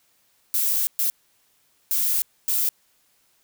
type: noise bursts at uneven times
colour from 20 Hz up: violet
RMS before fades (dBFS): -22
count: 4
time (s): 0.54-0.87 / 0.99-1.1 / 1.91-2.22 / 2.48-2.69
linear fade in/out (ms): 0
effects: white hiss -64 dBFS RMS until 3.43 s